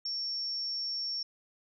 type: tone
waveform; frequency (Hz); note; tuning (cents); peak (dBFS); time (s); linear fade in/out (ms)
sine; 5470; F8; -37; -32; 0.05-1.23; 5
effects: none